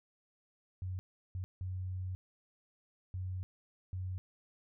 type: tone bursts at uneven times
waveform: sine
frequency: 92.5 Hz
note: F#2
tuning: in tune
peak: -36 dBFS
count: 5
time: 0.82-0.99 / 1.35-1.44 / 1.61-2.15 / 3.14-3.43 / 3.93-4.18 s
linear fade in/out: 0 ms
effects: none